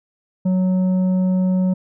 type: tone with tanh clipping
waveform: triangle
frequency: 185 Hz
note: F#3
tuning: in tune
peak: -16 dBFS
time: 0.45-1.74 s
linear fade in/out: 10 ms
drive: 11 dB
effects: none